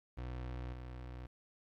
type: tone with level steps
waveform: 30% pulse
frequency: 62 Hz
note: B1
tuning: 7 cents sharp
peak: -38 / -42 dBFS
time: 0.17-1.27 s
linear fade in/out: 10 ms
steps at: 0.73 s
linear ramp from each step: 5 ms
effects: low-pass 3000 Hz 12 dB/octave + 12-bit